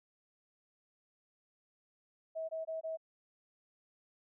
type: tone bursts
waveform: sine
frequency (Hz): 644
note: E5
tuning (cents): -41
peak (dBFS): -36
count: 4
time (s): 2.35-2.973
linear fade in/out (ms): 20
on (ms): 140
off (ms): 21
effects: none